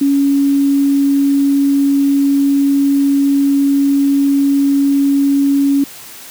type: tone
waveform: sine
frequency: 279.2 Hz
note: C#4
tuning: 13 cents sharp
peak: -9 dBFS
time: 0.01-5.84 s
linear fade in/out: 5 ms
effects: white hiss -34 dBFS RMS until 6.3 s + high-pass 80 Hz 12 dB/octave

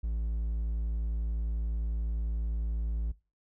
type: tone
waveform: triangle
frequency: 55.7 Hz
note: A1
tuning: 22 cents sharp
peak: -27 dBFS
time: 0.03-3.12 s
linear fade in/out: 10 ms
effects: noise-tail reverb RT60 0.3 s tail -20 dB re dry

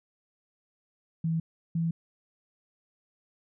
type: tone pair in turn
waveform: sine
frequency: 163.2 / 165.67 Hz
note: E3 / E3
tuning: -17 / +9 cents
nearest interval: unison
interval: 26 cents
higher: second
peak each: -25 dBFS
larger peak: neither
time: 1.24-1.4 / 1.75-1.91 s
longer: neither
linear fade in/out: 5 ms
effects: none

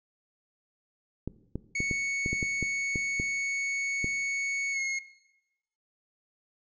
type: clicks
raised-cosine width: 3 ms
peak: -19 dBFS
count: 11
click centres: 1.276 / 1.556 / 1.804 / 1.912 / 2.261 / 2.33 / 2.428 / 2.627 / 2.958 / 3.199 / 4.044 s
type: tone with pitch glide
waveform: 45% pulse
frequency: 2217 to 2161 Hz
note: C#7 to C#7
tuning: 0 to -45 cents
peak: -28 dBFS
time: 1.75-4.99 s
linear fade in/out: 5 ms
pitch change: -45 cents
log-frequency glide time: 4.72-4.8 s
effects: noise-tail reverb RT60 0.9 s tail -17 dB re dry + resampled to 16000 Hz

